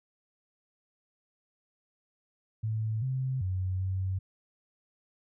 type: tone with pitch steps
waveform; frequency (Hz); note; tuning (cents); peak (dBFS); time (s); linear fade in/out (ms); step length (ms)
sine; 109.8 / 130.8 / 93 / 94.4; A2 / C3 / F#2 / F#2; -3 / 0 / +9 / +35; -28; 2.63-4.19; 10; 390
effects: none